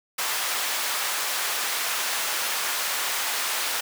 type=high-pass noise; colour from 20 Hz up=pink; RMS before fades=-27 dBFS; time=0.18-3.81 s; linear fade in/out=10 ms; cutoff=1000 Hz; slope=12 dB/octave; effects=none